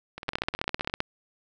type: two click trains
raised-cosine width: 0.3 ms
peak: -21 / -9 dBFS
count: 15 / 12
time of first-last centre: 0.18-0.898 / 0.29-1.004 s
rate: 19.5 / 15.4 Hz
effects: none